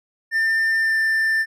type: tone with pitch glide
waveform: triangle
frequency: 1796 to 1782.6 Hz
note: A6 to A6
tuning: +35 to +22 cents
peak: -15 dBFS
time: 0.31-1.46 s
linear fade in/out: 50 ms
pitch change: -13 cents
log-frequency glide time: 0.8-0.96 s
effects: none